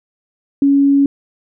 sine tone, 279.3 Hz, C#4, 13 cents sharp, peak -8 dBFS, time 0.62-1.06 s, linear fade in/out 2 ms, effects none

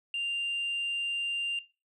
sine tone, 2790 Hz, F7, 2 cents flat, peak -28 dBFS, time 0.14-1.59 s, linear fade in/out 2 ms, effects noise-tail reverb RT60 0.3 s tail -19 dB re dry + tanh soft clip ceiling -27 dBFS

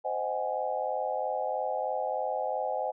sine chord, Ab dominant seventh, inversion first, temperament just, 519.1 / 623 / 747.5 / 830.6 Hz, C5 / Eb5 / Gb5 / Ab5, -14 / +2 / +17 / 0 cents, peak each -34 dBFS, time 0.04-2.92 s, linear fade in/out 20 ms, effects none

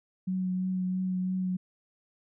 sine tone with vibrato, 185 Hz, F#3, in tune, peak -27 dBFS, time 0.27-1.57 s, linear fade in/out 10 ms, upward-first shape triangle, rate 3 Hz, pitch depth 17 cents each way, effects none

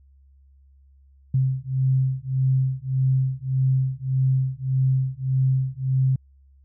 sine beating tone pair, 130.81 / 132.51 Hz, C3 / C3, 0 / +22 cents, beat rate 1.7 Hz, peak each -22 dBFS, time 1.34-6.16 s, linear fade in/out 5 ms, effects added 68 Hz sine -51 dBFS peak until 6.64 s

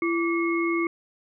sine tone cluster, 337.1 / 1158 / 2170 Hz, E4 / D6 / C#7, +39 / -25 / -37 cents, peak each -23 / -31 / -29 dBFS, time 0.02-0.87 s, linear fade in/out 2 ms, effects none

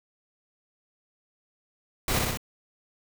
pink noise with echo, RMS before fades -26 dBFS, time 2.08-2.19 s, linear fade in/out 2 ms, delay 61 ms, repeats 3, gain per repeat -2 dB, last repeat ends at 2.373 s, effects none

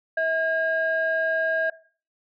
sine tone pair together, 646 / 1622.2 Hz, E5 / G#6, -35 / -41 cents, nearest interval octave + major third, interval 1594 cents, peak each -23 dBFS, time 0.17-1.7 s, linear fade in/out 5 ms, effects noise-tail reverb RT60 0.4 s tail -18 dB re dry + tanh soft clip ceiling -14 dBFS

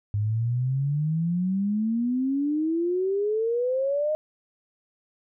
sine exponential sweep, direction up, 101.6 to 622.3 Hz, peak -22 dBFS, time 0.14-4.15 s, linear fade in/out 0 ms, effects none

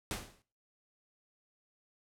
pink noise with exponential decay, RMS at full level -34 dBFS, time 0.11-0.42 s, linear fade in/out 0 ms, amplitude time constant 67 ms, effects noise-tail reverb RT60 0.4 s tail -19 dB re dry + low-pass 12000 Hz 12 dB/octave

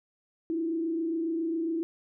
sine tone with frequency modulation, 328.7 Hz, E4, 5 cents flat, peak -27 dBFS, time 0.5-1.83 s, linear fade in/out 0 ms, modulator 27.3 Hz, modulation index 0.53, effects none

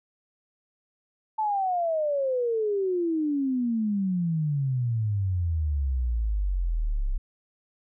sine exponential sweep, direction down, 883 to 31.85 Hz, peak -23 dBFS, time 1.38-7.18 s, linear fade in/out 10 ms, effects none

